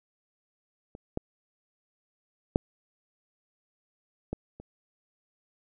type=clicks; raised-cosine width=2 ms; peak=-29 / -16 / -8 / -18 / -30 dBFS; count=5; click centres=0.951 / 1.174 / 2.559 / 4.33 / 4.6 s; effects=none